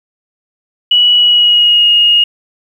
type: tone with pitch glide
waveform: sine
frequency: 2935 to 2863 Hz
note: F#7 to F7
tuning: -15 to +42 cents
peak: -5 dBFS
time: 0.91-2.24 s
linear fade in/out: 5 ms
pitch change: -43 cents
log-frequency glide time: 1.13-1.9 s
effects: 7-bit